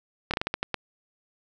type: slowing click train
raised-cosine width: 0.3 ms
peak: -10 dBFS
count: 8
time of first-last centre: 0.31-0.743 s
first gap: 27 ms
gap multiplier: 1.27
effects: none